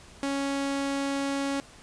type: tone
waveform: sawtooth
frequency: 277.2 Hz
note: C#4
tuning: in tune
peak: -23 dBFS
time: 0.23-1.6 s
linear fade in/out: 0 ms
effects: pink hiss -51 dBFS RMS until 1.82 s + resampled to 22050 Hz